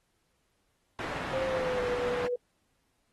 white low-pass noise, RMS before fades -37 dBFS, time 0.99-2.27 s, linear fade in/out 0 ms, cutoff 1500 Hz, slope 12 dB/octave
sine tone with pitch glide, 529 to 490.7 Hz, C5 to B4, +19 to -11 cents, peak -29 dBFS, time 1.33-2.36 s, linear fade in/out 5 ms, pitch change -130 cents, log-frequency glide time 1.44-1.88 s
effects pink hiss -75 dBFS RMS until 3.12 s + AAC 32 kbps

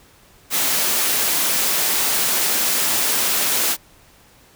white high-pass noise, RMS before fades -19 dBFS, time 0.5-3.77 s, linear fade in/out 50 ms, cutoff 180 Hz, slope 12 dB/octave, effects pink hiss -51 dBFS RMS until 4.55 s

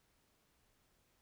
silence, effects pink hiss -75 dBFS RMS until 1.21 s

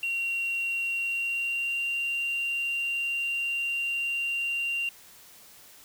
sine tone with pitch glide, 2750 to 2771 Hz, F7 to F7, -27 to -14 cents, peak -25 dBFS, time 0.03-4.89 s, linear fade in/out 2 ms, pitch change +13 cents, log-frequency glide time 0.96-1.83 s, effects tanh soft clip ceiling -24 dBFS + white hiss -52 dBFS RMS until 5.84 s

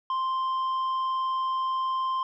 triangle tone with tanh clipping, 1046.5 Hz, C6, in tune, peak -26 dBFS, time 0.1-2.23 s, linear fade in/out 2 ms, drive 9 dB, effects none

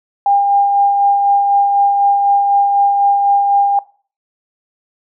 sine tone with tremolo, 803 Hz, G5, 41 cents sharp, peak -8 dBFS, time 0.26-3.79 s, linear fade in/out 2 ms, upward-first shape sine, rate 4 Hz, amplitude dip 35%, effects noise-tail reverb RT60 0.4 s tail -20 dB re dry

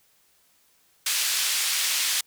pink band-pass noise, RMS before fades -25 dBFS, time 1.06-2.21 s, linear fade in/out 5 ms, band 2700 to 12000 Hz, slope 12 dB/octave, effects white hiss -63 dBFS RMS until 2.26 s

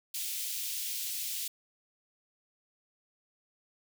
white high-pass noise, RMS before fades -36 dBFS, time 0.14-1.48 s, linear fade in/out 5 ms, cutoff 2600 Hz, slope 24 dB/octave, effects none

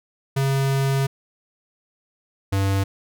square tone pair in turn, 136.2 / 97.73 Hz, C#3 / G2, -30 / -5 cents, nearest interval tritone, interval 575 cents, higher first, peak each -19 dBFS, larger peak neither, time 0.36-1.07 / 2.52-2.84 s, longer first, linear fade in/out 10 ms, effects none

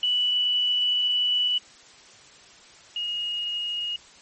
sine tone pair in turn, 2960 / 2871 Hz, F#7 / F7, 0 / +47 cents, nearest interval minor second, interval 53 cents, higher first, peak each -20 / -26 dBFS, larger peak first, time 0.03-1.58 / 2.96-3.96 s, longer first, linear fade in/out 2 ms, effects white hiss -50 dBFS RMS until 4.21 s + MP3 32 kbps

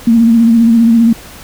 sine tone with vibrato, 230 Hz, A#3, 23 cents flat, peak -4 dBFS, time 0.07-1.13 s, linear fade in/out 5 ms, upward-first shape sine, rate 15 Hz, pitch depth 42 cents each way, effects pink hiss -33 dBFS RMS until 1.43 s

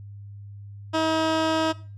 15% pulse tone with low-pass filter, 319.1 Hz, D#4, 44 cents sharp, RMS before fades -23 dBFS, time 0.93-1.73 s, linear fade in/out 20 ms, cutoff 5100 Hz, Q 0.82, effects noise-tail reverb RT60 0.4 s tail -18 dB re dry + added 101 Hz sine -38 dBFS peak until 1.97 s

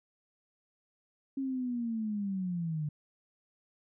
sine linear sweep, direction down, 273.2 to 146.7 Hz, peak -31 dBFS, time 1.37-2.89 s, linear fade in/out 5 ms, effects none

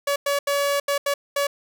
sawtooth tone bursts at uneven times, 567 Hz, C#5, 39 cents sharp, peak -16 dBFS, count 6, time 0.07-0.16 / 0.26-0.39 / 0.47-0.8 / 0.88-0.98 / 1.06-1.14 / 1.36-1.47 s, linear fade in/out 5 ms, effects none

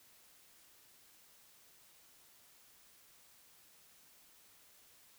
silence, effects white hiss -64 dBFS RMS until 5.18 s

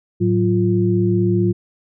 sine tone cluster, 109.1 / 184.7 / 348.8 Hz, A2 / F#3 / F4, -14 / -3 / -2 cents, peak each -18 dBFS, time 0.2-1.53 s, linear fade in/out 20 ms, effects none

